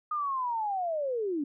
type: linear sweep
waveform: sine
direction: down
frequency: 1238 to 272.5 Hz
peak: -28 dBFS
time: 0.11-1.44 s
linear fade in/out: 5 ms
effects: none